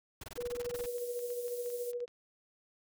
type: noise bursts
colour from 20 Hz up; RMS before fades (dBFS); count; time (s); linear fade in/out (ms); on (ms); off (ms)
pink; -45; 14; 0.21-0.861; 5; 27; 21
type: tone with tremolo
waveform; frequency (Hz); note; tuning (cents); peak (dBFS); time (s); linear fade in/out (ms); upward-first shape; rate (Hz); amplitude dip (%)
sine; 484.4; B4; -34; -33; 0.37-2.06; 20; sine; 14; 50
type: clicks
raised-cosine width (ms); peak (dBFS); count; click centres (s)
0.2; -39; 10; 0.63 / 0.982 / 1.192 / 1.304 / 1.481 / 1.661 / 1.702 / 1.933 / 2.004 / 2.079
type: high-pass noise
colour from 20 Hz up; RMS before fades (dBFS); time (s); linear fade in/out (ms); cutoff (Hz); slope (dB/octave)
pink; -49; 0.74-1.92; 10; 9100; 12
effects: none